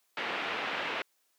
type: low-pass noise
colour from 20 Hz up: white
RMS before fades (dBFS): -34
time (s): 0.17-1.02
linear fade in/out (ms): 2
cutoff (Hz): 2800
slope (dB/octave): 24
effects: white hiss -73 dBFS RMS until 1.38 s + high-pass 300 Hz 12 dB/octave